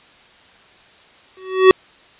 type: tone with exponential growth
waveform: square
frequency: 376 Hz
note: F#4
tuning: 28 cents sharp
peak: -3 dBFS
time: 1.37-1.71 s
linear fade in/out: 1 ms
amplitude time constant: 73 ms
effects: white hiss -48 dBFS RMS until 2.19 s + resampled to 8000 Hz